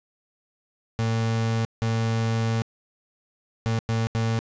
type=tone bursts at uneven times; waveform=35% pulse; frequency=113.2 Hz; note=A2; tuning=50 cents sharp; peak=-20 dBFS; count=5; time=0.99-1.65 / 1.82-2.62 / 3.66-3.79 / 3.89-4.07 / 4.15-4.39 s; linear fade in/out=0 ms; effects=resampled to 16000 Hz + 10-bit